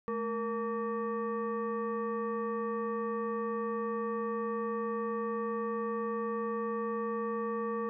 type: tone with frequency modulation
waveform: sine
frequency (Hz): 466.2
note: A#4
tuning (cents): 0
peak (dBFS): -31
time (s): 0.08-7.89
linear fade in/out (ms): 0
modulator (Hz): 682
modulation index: 1.1
effects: none